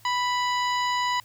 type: harmonic tone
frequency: 987.8 Hz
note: B5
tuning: in tune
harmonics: 1 / 2 / 3 / 4 / 5 / 7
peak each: -24 / -30 / -34 / -36 / -38 / -41 dBFS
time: 0.05-1.2 s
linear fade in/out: 2 ms
effects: added 110 Hz sine -56 dBFS peak until 1.24 s + white hiss -56 dBFS RMS until 1.24 s